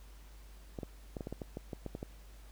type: clicks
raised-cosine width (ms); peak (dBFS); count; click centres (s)
2; -26; 12; 0.788 / 0.832 / 1.168 / 1.208 / 1.271 / 1.326 / 1.418 / 1.571 / 1.732 / 1.863 / 1.951 / 2.029
effects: added 50 Hz sine -51 dBFS peak until 2.51 s + pink hiss -62 dBFS RMS until 2.51 s